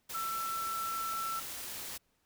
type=tone in noise; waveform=sine; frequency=1334 Hz; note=E6; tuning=20 cents sharp; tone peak=-34 dBFS; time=0.14-1.4 s; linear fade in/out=10 ms; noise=white; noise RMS=-42 dBFS; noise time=0.09-1.98 s; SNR=+5 dB; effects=pink hiss -75 dBFS RMS until 2.25 s